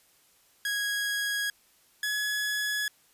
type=tone pair in turn; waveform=sawtooth; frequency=1654 / 1690.7 Hz; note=G#6 / G#6; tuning=-8 / +30 cents; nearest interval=unison; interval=38 cents; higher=second; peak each=-24 dBFS; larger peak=neither; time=0.65-1.5 / 2.03-2.88 s; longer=neither; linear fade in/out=2 ms; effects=white hiss -63 dBFS RMS until 3.13 s + resampled to 32000 Hz